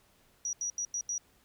sine tone bursts at uneven times, 5800 Hz, F#8, 35 cents flat, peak -31 dBFS, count 5, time 0.45-0.53 / 0.61-0.7 / 0.78-0.85 / 0.94-1.01 / 1.09-1.18 s, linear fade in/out 2 ms, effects pink hiss -66 dBFS RMS until 1.44 s

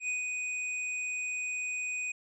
square tone with ADSR envelope, 2489 Hz, D#7, in tune, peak -30 dBFS, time 0-2.12 s, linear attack 83 ms, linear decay 140 ms, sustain -3 dB, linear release 6 ms, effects resampled to 24000 Hz

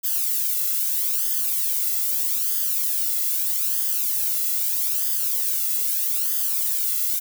violet noise with flanger, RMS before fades -23 dBFS, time 0.03-7.2 s, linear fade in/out 20 ms, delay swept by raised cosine 0.61 to 1.5 ms, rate 0.79 Hz, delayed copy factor +0.9, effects none

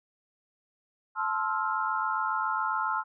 sine chord, F major seventh, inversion first, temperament just, 873.1 / 1047.7 / 1309.6 / 1396.9 Hz, A5 / C6 / E6 / F6, -14 / +2 / -12 / 0 cents, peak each -32 dBFS, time 1.15-3.04 s, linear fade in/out 50 ms, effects none

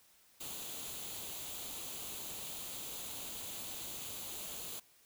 white noise with comb filter, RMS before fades -44 dBFS, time 0.4-4.8 s, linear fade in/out 10 ms, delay 0.28 ms, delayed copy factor +0.55, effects white hiss -66 dBFS RMS until 5.05 s

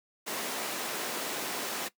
pink high-pass noise, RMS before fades -35 dBFS, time 0.26-1.89 s, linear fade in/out 20 ms, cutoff 300 Hz, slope 12 dB/octave, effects noise-tail reverb RT60 0.1 s tail -18 dB re dry + high-pass 150 Hz 12 dB/octave

